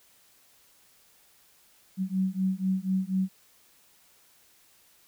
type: beating tone pair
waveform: sine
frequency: 186.8 / 190.9 Hz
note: F#3 / G3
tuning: +17 / -46 cents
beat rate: 4.1 Hz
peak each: -28 dBFS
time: 1.97-3.29 s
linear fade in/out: 50 ms
effects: white hiss -61 dBFS RMS until 5.07 s